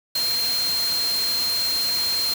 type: tone in noise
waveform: sine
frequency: 4186 Hz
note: C8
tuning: in tune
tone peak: -21 dBFS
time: 0.15-2.34 s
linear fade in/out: 5 ms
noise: white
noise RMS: -29 dBFS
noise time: 0.15-2.34 s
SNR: +5 dB
effects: none